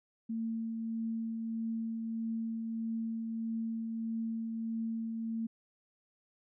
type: tone with tremolo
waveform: sine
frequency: 226 Hz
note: A3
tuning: 47 cents sharp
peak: -32 dBFS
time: 0.29-5.47 s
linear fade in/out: 10 ms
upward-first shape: triangle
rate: 1.6 Hz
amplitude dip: 30%
effects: none